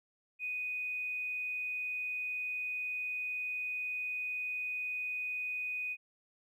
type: tone with tanh clipping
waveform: triangle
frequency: 2489 Hz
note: D#7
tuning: in tune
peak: -34 dBFS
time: 0.39-5.97 s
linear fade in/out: 50 ms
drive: 2 dB
effects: none